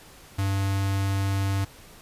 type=tone with notch filter; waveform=square; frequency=97.9 Hz; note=G2; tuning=2 cents flat; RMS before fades=-25 dBFS; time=0.38-1.65 s; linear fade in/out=10 ms; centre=440 Hz; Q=1.8; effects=pink hiss -49 dBFS RMS until 2.01 s + resampled to 32000 Hz